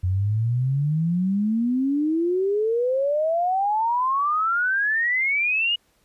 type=exponential sweep; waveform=sine; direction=up; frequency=88.9 to 2913 Hz; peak=-19 dBFS; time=0.03-5.76 s; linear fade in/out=10 ms; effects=pink hiss -64 dBFS RMS until 6.04 s + resampled to 32000 Hz